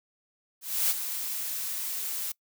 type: noise with ADSR envelope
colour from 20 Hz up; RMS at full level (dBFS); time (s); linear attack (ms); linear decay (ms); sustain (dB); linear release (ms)
blue; -24; 0.61-2.32; 290; 28; -9; 5
effects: noise-tail reverb RT60 0.1 s tail -23 dB re dry